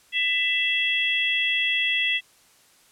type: harmonic tone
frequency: 665 Hz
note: E5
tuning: 15 cents sharp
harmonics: 3 / 4 / 5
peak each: -26 / -24 / -25 dBFS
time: 0.12-2.21 s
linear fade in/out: 50 ms
effects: white hiss -57 dBFS RMS until 2.91 s + low-pass 11000 Hz 12 dB/octave